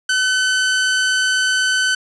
sawtooth tone, 1516 Hz, F#6, 42 cents sharp, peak -11 dBFS, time 0.09-1.95 s, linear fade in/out 5 ms, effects resampled to 22050 Hz + 7-bit

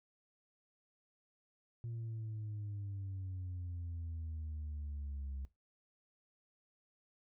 sine exponential sweep, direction down, 117.4 to 66.8 Hz, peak -38 dBFS, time 1.84-5.45 s, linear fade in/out 0 ms, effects noise-tail reverb RT60 0.2 s tail -18 dB re dry + tanh soft clip ceiling -38 dBFS

